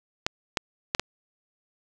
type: clicks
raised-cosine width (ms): 0.2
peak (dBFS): -6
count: 4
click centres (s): 0.265 / 0.572 / 0.949 / 0.996
effects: none